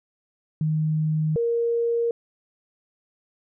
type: tone pair in turn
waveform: sine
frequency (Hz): 155.56 / 467.6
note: D#3 / A#4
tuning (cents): 0 / +5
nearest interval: octave + perfect fifth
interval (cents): 1905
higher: second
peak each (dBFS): -20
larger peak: neither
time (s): 0.61-1.36 / 1.36-2.11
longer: neither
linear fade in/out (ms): 2
effects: none